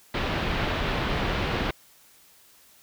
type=low-pass noise; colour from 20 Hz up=pink; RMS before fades=-27 dBFS; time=0.14-1.71 s; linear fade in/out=5 ms; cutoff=3700 Hz; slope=24 dB/octave; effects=white hiss -56 dBFS RMS until 2.82 s